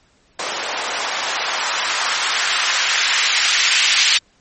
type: noise with band-pass filter sweep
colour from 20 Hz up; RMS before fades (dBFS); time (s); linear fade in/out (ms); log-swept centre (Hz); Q
blue; -18; 0.39-4.18; 5; 600 to 2600; 1.1
effects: pink hiss -57 dBFS RMS until 4.4 s + MP3 32 kbps